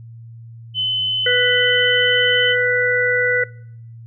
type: tone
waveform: sine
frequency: 3033 Hz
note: F#7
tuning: 42 cents sharp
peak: -17 dBFS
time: 0.74-2.56 s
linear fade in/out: 50 ms
type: harmonic tone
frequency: 493.9 Hz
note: B4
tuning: in tune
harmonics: 1 / 3 / 4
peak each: -19 / -19 / -19 dBFS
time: 1.26-3.44 s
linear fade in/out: 5 ms
effects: noise-tail reverb RT60 0.7 s tail -23 dB re dry + added 115 Hz sine -35 dBFS peak until 4.06 s